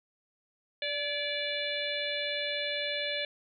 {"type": "harmonic tone with a mistuned harmonic", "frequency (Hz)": 583, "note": "D5", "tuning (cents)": -13, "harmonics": [1, 3, 4, 5, 6, 7], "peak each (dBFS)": [-36, -39, -37, -40, -36, -40], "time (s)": [0.82, 3.25], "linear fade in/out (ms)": 2, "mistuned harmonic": 3, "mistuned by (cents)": -34, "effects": []}